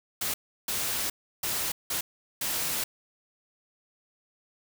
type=noise bursts at uneven times; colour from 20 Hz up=white; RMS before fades=-30 dBFS; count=5; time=0.21-0.34 / 0.68-1.1 / 1.43-1.72 / 1.9-2.01 / 2.41-2.84 s; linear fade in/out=5 ms; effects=none